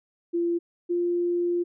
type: tone pair in turn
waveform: sine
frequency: 342.5 / 348.9 Hz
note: F4 / F4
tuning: -34 / -2 cents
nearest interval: unison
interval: 32 cents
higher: second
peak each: -22 dBFS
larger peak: neither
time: 0.33-0.59 / 0.89-1.64 s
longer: second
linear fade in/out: 20 ms
effects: none